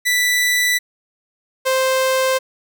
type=tone pair in turn; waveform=sawtooth; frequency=1975.5 / 523.2 Hz; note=B6 / C5; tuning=0 / 0 cents; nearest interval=octave + major seventh; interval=2300 cents; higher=first; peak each=-11 dBFS; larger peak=neither; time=0.05-0.79 / 1.65-2.39 s; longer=neither; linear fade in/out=20 ms; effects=none